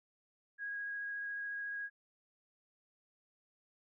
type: tone with vibrato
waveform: sine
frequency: 1646 Hz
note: G#6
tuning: 16 cents flat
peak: -38 dBFS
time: 0.58-1.9 s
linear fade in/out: 50 ms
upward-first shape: triangle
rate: 14 Hz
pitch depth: 13 cents each way
effects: none